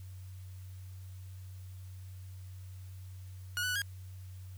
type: tone with pitch steps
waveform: sawtooth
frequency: 1448 / 1490 / 1478 / 1630 Hz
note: F#6 / F#6 / F#6 / G#6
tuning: -38 / +12 / -2 / -33 cents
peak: -28 dBFS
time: 3.57-3.818 s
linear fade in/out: 0 ms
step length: 62 ms
effects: added 93 Hz sine -44 dBFS peak until 4.57 s + white hiss -63 dBFS RMS until 4.57 s